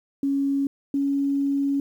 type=tone pair in turn; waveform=sine; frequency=277.2 / 279 Hz; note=C#4 / C#4; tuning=0 / +11 cents; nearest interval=unison; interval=11 cents; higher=second; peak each=-20 dBFS; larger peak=neither; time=0.23-0.67 / 0.94-1.8 s; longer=second; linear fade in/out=2 ms; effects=9-bit